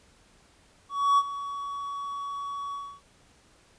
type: tone with ADSR envelope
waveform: triangle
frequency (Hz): 1127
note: C#6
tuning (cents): +28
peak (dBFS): -15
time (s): 0.89-3.01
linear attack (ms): 290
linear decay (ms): 44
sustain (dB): -15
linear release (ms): 280
effects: pink hiss -60 dBFS RMS until 3.78 s + resampled to 22050 Hz